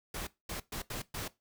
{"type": "noise bursts at uneven times", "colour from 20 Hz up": "pink", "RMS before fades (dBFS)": -39, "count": 5, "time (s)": [[0.14, 0.27], [0.49, 0.6], [0.72, 0.82], [0.9, 1.02], [1.14, 1.28]], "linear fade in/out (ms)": 5, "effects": ["noise-tail reverb RT60 0.2 s tail -18 dB re dry"]}